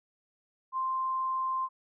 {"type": "tone", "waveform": "sine", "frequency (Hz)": 1046.5, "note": "C6", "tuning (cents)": 0, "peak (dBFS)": -28, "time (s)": [0.72, 1.69], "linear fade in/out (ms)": 50, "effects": []}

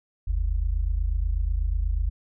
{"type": "tone pair together", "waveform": "sine", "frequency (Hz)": [45.23, 73.42], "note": ["F#1", "D2"], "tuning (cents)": [-39, 0], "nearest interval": "minor sixth", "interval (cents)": 839, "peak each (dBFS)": [-23, -27], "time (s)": [0.27, 2.1], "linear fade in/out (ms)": 10, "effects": []}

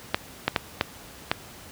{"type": "clicks", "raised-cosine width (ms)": 0.3, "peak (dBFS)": -4, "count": 5, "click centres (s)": [0.145, 0.48, 0.562, 0.811, 1.315], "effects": ["pink hiss -45 dBFS RMS until 1.71 s", "high-pass 60 Hz 12 dB/octave"]}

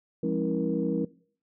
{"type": "tone cluster", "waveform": "sine", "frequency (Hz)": [174.1, 205.9, 268.7, 322, 472.9], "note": ["F3", "G#3", "C4", "E4", "A#4"], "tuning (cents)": [-5, -15, 46, -41, 25], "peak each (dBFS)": -31, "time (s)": [0.23, 1.05], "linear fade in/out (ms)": 5, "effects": ["noise-tail reverb RT60 0.5 s tail -21 dB re dry", "tanh soft clip ceiling -14 dBFS"]}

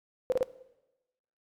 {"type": "tone bursts", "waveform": "sine", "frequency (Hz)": 510, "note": "C5", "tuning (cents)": -44, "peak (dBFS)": -22, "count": 3, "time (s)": [0.3, 0.429], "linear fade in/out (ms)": 0, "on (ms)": 21, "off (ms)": 33, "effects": ["noise-tail reverb RT60 1.0 s tail -18 dB re dry", "MP3 96 kbps"]}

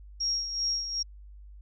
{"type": "tone with tremolo", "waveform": "sine", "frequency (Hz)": 5588, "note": "F8", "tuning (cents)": 0, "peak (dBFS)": -25, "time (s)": [0.2, 1.03], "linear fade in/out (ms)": 10, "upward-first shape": "sine", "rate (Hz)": 2.6, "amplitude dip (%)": 60, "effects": ["added 50 Hz sine -45 dBFS peak until 1.61 s"]}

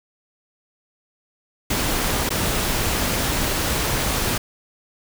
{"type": "noise with dropouts", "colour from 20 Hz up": "pink", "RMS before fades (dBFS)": -22, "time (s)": [1.7, 4.38], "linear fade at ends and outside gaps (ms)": 5, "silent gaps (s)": [2.292, 2.304], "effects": []}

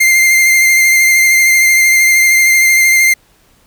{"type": "tone with vibrato", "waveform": "45% pulse", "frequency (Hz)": 2100, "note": "C7", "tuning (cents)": 6, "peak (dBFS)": -6, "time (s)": [0, 3.14], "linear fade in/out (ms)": 10, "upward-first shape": "triangle", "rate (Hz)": 13, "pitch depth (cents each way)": 22, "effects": ["pink hiss -51 dBFS RMS until 3.66 s"]}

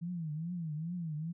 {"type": "tone with vibrato", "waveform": "sine", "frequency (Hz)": 163.9, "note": "E3", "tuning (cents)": -10, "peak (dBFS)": -35, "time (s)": [0.01, 1.33], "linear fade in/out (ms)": 20, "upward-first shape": "triangle", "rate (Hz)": 2.4, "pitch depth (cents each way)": 180, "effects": []}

